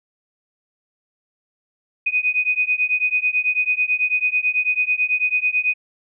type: beating tone pair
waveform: sine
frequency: 2489 / 2498.1 Hz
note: D#7 / D#7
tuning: 0 / +6 cents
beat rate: 9.1 Hz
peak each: -20 dBFS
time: 2.06-5.74 s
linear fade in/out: 10 ms
effects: none